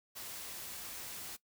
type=noise; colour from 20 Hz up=white; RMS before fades=-45 dBFS; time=0.15-1.37 s; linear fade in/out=20 ms; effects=noise-tail reverb RT60 0.1 s tail -19 dB re dry